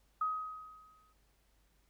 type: tone with exponential decay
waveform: sine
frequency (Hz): 1261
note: D#6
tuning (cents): +23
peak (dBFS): -29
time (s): 0.21-1.13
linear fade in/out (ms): 5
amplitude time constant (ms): 200
effects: added 50 Hz sine -70 dBFS peak until 1.89 s + pink hiss -74 dBFS RMS until 1.89 s